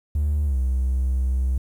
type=tone with pitch glide; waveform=triangle; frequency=74 to 64.42 Hz; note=D2 to C2; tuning=+14 to -26 cents; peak=-16 dBFS; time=0.15-1.58 s; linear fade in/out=5 ms; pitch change=-240 cents; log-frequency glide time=0.45-0.57 s; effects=tanh soft clip ceiling -14 dBFS + 9-bit